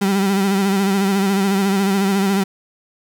35% pulse tone with vibrato, 196 Hz, G3, in tune, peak -13 dBFS, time 0.01-2.44 s, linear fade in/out 10 ms, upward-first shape sine, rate 14 Hz, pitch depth 48 cents each way, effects 9-bit

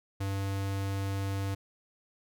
square tone, 98 Hz, G2, in tune, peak -31 dBFS, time 0.2-1.55 s, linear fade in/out 10 ms, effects none

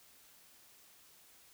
silence, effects white hiss -62 dBFS RMS until 1.53 s

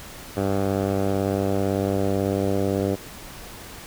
10% pulse tone with low-pass filter sweep, 98 Hz, G2, in tune, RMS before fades -23 dBFS, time 0.36-2.96 s, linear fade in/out 20 ms, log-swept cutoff 920 to 560 Hz, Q 1.4, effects pink hiss -40 dBFS RMS until 3.86 s

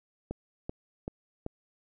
click train, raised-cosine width 2 ms, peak -21 dBFS, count 4, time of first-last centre 0.31-1.464 s, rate 2.6 Hz, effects none

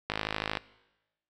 click train, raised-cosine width 0.3 ms, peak -13 dBFS, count 26, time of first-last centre 0.1-0.572 s, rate 53 Hz, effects noise-tail reverb RT60 1.0 s tail -20 dB re dry

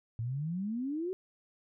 sine exponential sweep, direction up, 110 to 384.2 Hz, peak -32 dBFS, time 0.19-1.13 s, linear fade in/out 0 ms, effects none

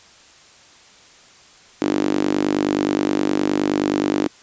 sawtooth tone with high-pass filter, 49.56 Hz, G1, 20 cents sharp, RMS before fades -20 dBFS, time 1.81-4.28 s, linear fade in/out 10 ms, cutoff 300 Hz, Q 4.5, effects white hiss -48 dBFS RMS until 4.42 s + resampled to 16000 Hz

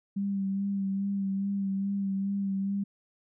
sine tone with vibrato, 196.7 Hz, G3, 6 cents sharp, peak -27 dBFS, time 0.16-2.84 s, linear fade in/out 10 ms, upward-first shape sine, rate 2.4 Hz, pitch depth 26 cents each way, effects none

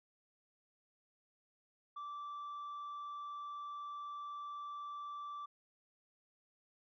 sine tone, 1166 Hz, D6, 13 cents flat, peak -40 dBFS, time 1.96-5.46 s, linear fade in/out 10 ms, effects tanh soft clip ceiling -42 dBFS

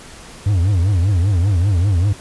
triangle tone with vibrato, 93.6 Hz, F#2, 20 cents sharp, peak -10 dBFS, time 0.46-2.13 s, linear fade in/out 5 ms, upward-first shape triangle, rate 5.1 Hz, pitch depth 240 cents each way, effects pink hiss -38 dBFS RMS until 2.2 s + resampled to 24000 Hz

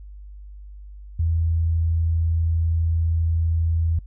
sine tone, 82.41 Hz, E2, in tune, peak -18 dBFS, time 1.19-3.99 s, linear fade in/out 5 ms, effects noise-tail reverb RT60 0.1 s tail -24 dB re dry + added 50 Hz sine -37 dBFS peak until 4.06 s

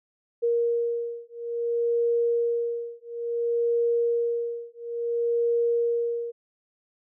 sine beating tone pair, 469.7 / 470.28 Hz, A#4 / A#4, +13 / +15 cents, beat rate 0.58 Hz, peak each -26 dBFS, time 0.42-6.32 s, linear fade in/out 20 ms, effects none

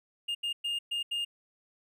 triangle tone bursts at uneven times, 2827 Hz, F7, 20 cents sharp, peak -28 dBFS, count 5, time 0.28-0.35 / 0.43-0.53 / 0.64-0.79 / 0.91-1.03 / 1.11-1.25 s, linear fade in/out 10 ms, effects none

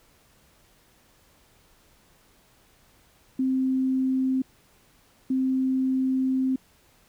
sine tone pair in turn, 261.6 / 261.6 Hz, C4 / C4, 0 / 0 cents, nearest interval unison, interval 0 cents, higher neither, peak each -21 dBFS, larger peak neither, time 3.39-4.42 / 5.3-6.56 s, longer second, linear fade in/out 5 ms, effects pink hiss -60 dBFS RMS until 7.08 s

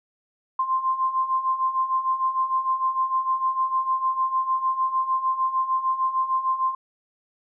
sine beating tone pair, 1043 / 1049.6 Hz, C6 / C6, -6 / +5 cents, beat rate 6.6 Hz, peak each -27 / -22 dBFS, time 0.59-6.75 s, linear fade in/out 5 ms, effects none

